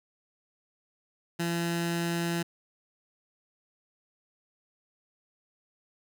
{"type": "tone with notch filter", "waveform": "15% pulse", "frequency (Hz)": 170, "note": "F3", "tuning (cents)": -46, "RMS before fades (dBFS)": -30, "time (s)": [1.39, 2.43], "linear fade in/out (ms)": 10, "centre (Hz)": 550, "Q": 1.3, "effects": []}